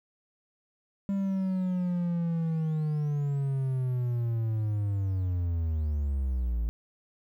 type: linear sweep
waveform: triangle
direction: down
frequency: 198.5 to 55 Hz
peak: -24 dBFS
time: 1.09-6.69 s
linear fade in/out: 0 ms
effects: 11-bit